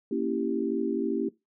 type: chord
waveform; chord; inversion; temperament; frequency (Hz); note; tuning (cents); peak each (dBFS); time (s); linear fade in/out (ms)
sine; A# diminished seventh; none; equal; 233.1 / 277.2 / 329.6 / 392; A#3 / C#4 / E4 / G4; 0 / 0 / 0 / 0; -31; 0.11-1.29; 5
effects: noise-tail reverb RT60 0.2 s tail -20 dB re dry